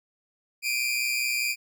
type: tone pair together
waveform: sawtooth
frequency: 2349 / 2474 Hz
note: D7 / D#7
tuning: 0 / -10 cents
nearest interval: minor second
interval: 90 cents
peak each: -24 / -25 dBFS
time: 0.62-1.56 s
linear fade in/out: 50 ms
effects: none